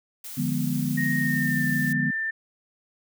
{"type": "noise", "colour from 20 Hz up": "blue", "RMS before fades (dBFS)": -38, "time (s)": [0.24, 1.93], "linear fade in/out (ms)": 5}
{"type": "chord", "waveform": "sine", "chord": "D diminished seventh", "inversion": "none", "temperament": "equal with one note detuned", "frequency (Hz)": [148.8, 174.61, 207.7, 246.9], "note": ["D3", "F3", "Ab3", "Cb4"], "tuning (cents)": [23, 0, 0, 0], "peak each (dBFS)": [-28, -30, -31, -27], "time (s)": [0.37, 2.11], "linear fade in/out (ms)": 10}
{"type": "tone with pitch glide", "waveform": "sine", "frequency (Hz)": [1864.7, 1784.6], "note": ["A#6", "A6"], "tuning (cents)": [0, 24], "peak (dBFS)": -25, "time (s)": [0.97, 2.31], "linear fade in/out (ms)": 10, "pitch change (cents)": -76, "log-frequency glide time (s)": [1.15, 1.65]}
{"effects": []}